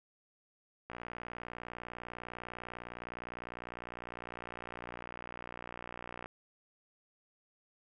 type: click train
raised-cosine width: 0.5 ms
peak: -28 dBFS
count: 322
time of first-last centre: 0.9-6.259 s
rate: 59.9 Hz
effects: none